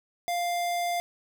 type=tone; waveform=square; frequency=698.5 Hz; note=F5; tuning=in tune; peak=-27 dBFS; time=0.28-1 s; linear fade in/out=0 ms; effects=none